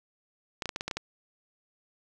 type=clicks; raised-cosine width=0.2 ms; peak=-15 dBFS; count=8; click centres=0.622 / 0.657 / 0.692 / 0.761 / 0.809 / 0.88 / 0.912 / 0.97 s; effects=none